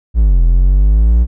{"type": "exponential two-way sweep", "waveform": "triangle", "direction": "down then up", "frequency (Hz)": [60.3, 41.2, 60.3], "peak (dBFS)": -4, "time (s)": [0.14, 1.27], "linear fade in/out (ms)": 50, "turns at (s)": 0.42, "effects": []}